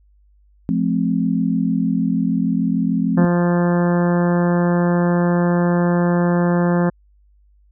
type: chord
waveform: sine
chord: F major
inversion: none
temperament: equal with one note detuned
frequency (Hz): 174.61 / 214.9 / 261.6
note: F3 / A3 / C4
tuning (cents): 0 / -41 / 0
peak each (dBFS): -20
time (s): 0.69-3.25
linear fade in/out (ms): 0
type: harmonic tone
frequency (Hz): 174.61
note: F3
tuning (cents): 0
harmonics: 1 / 2 / 3 / 4 / 5 / 6 / 7 / 8 / 9 / 10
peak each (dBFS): -15 / -22 / -23 / -29 / -30 / -31 / -34 / -36 / -34 / -35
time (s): 3.17-6.9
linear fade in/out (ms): 10
effects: added 50 Hz sine -51 dBFS peak until 7.71 s